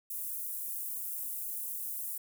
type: high-pass noise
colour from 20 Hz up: pink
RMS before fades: -38 dBFS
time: 0.1-2.18 s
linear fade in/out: 5 ms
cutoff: 11000 Hz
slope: 24 dB/octave
effects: none